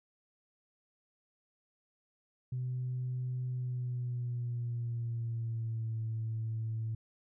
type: tone with pitch glide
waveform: sine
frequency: 126.2 to 111.78 Hz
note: B2 to A2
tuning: +38 to +28 cents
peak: -32 dBFS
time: 2.52-6.95 s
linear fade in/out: 5 ms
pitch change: -210 cents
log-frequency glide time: 3.49-5.97 s
effects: tanh soft clip ceiling -29 dBFS